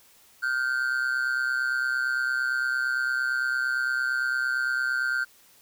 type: ring-modulated tone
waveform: triangle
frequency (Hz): 1480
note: F#6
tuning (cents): 0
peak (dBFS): -19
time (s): 0.42-5.25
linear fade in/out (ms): 20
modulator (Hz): 64.4
effects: white hiss -57 dBFS RMS until 5.61 s